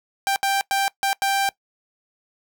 sawtooth tone bursts at uneven times, 787 Hz, G5, 7 cents sharp, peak -15 dBFS, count 5, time 0.27-0.36 / 0.43-0.61 / 0.71-0.88 / 1.03-1.13 / 1.22-1.49 s, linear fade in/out 0 ms, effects noise-tail reverb RT60 0.1 s tail -21 dB re dry

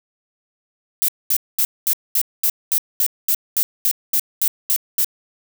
violet noise bursts, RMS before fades -17 dBFS, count 15, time 1.02-5.045 s, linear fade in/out 0 ms, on 63 ms, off 220 ms, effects none

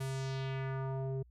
square tone with low-pass filter sweep, 133.7 Hz, C3, 38 cents sharp, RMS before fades -37 dBFS, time 0-1.23 s, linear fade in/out 10 ms, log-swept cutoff 12000 to 390 Hz, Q 1.7, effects added 60 Hz sine -58 dBFS peak until 1.3 s

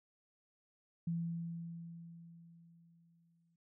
sine tone with exponential decay, 168.1 Hz, E3, 34 cents sharp, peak -33 dBFS, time 1.07-3.56 s, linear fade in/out 5 ms, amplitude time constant 540 ms, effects none

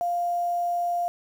sine tone with quantisation, 698.5 Hz, F5, in tune, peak -23 dBFS, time 0.01-1.08 s, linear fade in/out 0 ms, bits 8, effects none

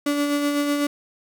35% pulse tone with tremolo, 289 Hz, D4, 28 cents flat, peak -17 dBFS, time 0.06-0.87 s, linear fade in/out 5 ms, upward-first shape sine, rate 8 Hz, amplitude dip 35%, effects none

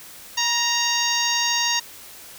harmonic tone with a mistuned harmonic, 932.3 Hz, A#5, in tune, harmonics 1 / 2 / 3 / 4 / 5 / 6 / 7, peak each -27 / -27 / -27 / -27 / -27 / -27 / -27 dBFS, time 0.37-1.8 s, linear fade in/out 10 ms, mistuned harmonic 1, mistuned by +42 cents, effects white hiss -42 dBFS RMS until 2.38 s

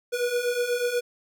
square beating tone pair, 480 / 488.2 Hz, B4 / B4, -49 / -20 cents, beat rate 8.2 Hz, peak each -30 / -26 dBFS, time 0.12-1.01 s, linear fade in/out 20 ms, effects none

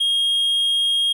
triangle tone, 3252 Hz, G#7, 37 cents flat, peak -15 dBFS, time 0-1.13 s, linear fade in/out 10 ms, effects none

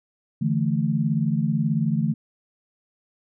sine chord, D suspended second, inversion none, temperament just, 146.83 / 165.19 / 220.2 Hz, D3 / E3 / A3, 0 / +4 / +2 cents, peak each -24 dBFS, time 0.41-2.14 s, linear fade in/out 10 ms, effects none

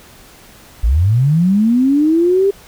sine linear sweep, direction up, 49 to 402.9 Hz, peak -9 dBFS, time 0.83-2.51 s, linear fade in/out 10 ms, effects pink hiss -42 dBFS RMS until 2.67 s

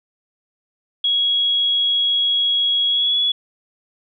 sine tone with pitch glide, 3322 to 3388 Hz, G#7 to G#7, 0 to +34 cents, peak -15 dBFS, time 1.04-3.32 s, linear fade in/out 5 ms, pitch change +34 cents, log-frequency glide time 2.88-3.16 s, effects none

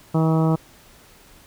harmonic tone, 160.3 Hz, E3, 48 cents flat, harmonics 1 / 2 / 3 / 4 / 5 / 6 / 7 / 8, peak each -17 / -23 / -27 / -29 / -31 / -33 / -34 / -35 dBFS, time 0.14-0.56 s, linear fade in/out 10 ms, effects pink hiss -50 dBFS RMS until 1.46 s

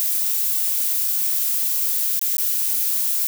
violet noise with dropouts, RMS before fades -21 dBFS, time 0-3.27 s, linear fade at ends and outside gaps 0 ms, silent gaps 1.077-1.081 / 2.193-2.214 / 2.368-2.382 s, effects none

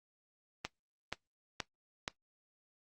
click train, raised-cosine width 0.2 ms, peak -17 dBFS, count 4, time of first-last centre 0.65-2.079 s, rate 2.1 Hz, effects noise-tail reverb RT60 0.1 s tail -17 dB re dry + Opus 24 kbps

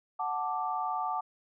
sine chord, D major, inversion first, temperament equal, 740 / 880 / 1174.7 Hz, F#5 / A5 / D6, 0 / 0 / 0 cents, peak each -34 dBFS, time 0.19-1.21 s, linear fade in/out 10 ms, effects none

